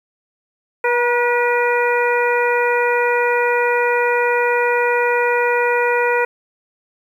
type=harmonic tone with a mistuned harmonic; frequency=484.1 Hz; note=B4; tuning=35 cents flat; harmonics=1 / 2 / 3 / 4 / 5; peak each=-17 / -20 / -22 / -23 / -24 dBFS; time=0.84-6.25 s; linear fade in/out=5 ms; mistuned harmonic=2; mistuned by=-21 cents; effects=8-bit